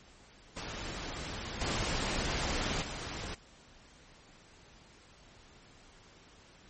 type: noise with level steps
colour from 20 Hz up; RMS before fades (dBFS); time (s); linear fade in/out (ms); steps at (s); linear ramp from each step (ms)
pink; -40 / -33 / -40; 0.56-3.35; 10; 1.61 / 2.82; 2
effects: pink hiss -58 dBFS RMS until 6.69 s + MP3 32 kbps